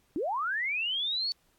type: linear sweep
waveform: sine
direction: up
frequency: 268.7 to 4524 Hz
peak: -28 dBFS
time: 0.16-1.32 s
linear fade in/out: 0 ms
effects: pink hiss -69 dBFS RMS until 1.58 s + AAC 64 kbps